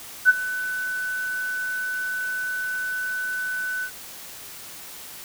sine tone with ADSR envelope, 1500 Hz, F#6, 23 cents sharp, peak -8 dBFS, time 0.25-3.91 s, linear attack 42 ms, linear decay 27 ms, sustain -17 dB, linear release 80 ms, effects white hiss -40 dBFS RMS until 5.24 s

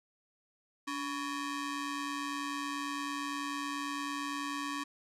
sawtooth ring-modulated tone, 703 Hz, F5, 11 cents sharp, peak -28 dBFS, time 0.87-4.84 s, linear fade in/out 10 ms, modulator 416 Hz, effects low-pass 9000 Hz 12 dB/octave

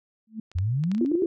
sine tone with exponential growth, 220 Hz, A3, in tune, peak -27 dBFS, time 0.27-0.4 s, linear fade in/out 5 ms, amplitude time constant 28 ms
clicks, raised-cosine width 0.2 ms, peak -32 / -26 / -26 / -22 / -25 / -32 / -32 dBFS, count 7, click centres 0.516 / 0.586 / 0.838 / 0.916 / 0.949 / 0.981 / 1.061 s
sine exponential sweep, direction up, 82.41 to 415.3 Hz, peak -22 dBFS, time 0.55-1.25 s, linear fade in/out 10 ms
sine tone bursts, 340 Hz, F4, 46 cents flat, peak -21 dBFS, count 3, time 1.01-1.26 s, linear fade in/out 2 ms, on 40 ms, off 65 ms
effects none

